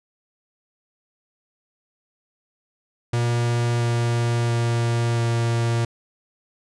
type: tone with pitch steps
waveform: 45% pulse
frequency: 119 / 118.25 / 117.5 / 116.75 Hz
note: A#2 / A#2 / A#2 / A#2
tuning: +36 / +25 / +14 / +3 cents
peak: -19 dBFS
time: 3.13-5.85 s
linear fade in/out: 5 ms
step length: 680 ms
effects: resampled to 22050 Hz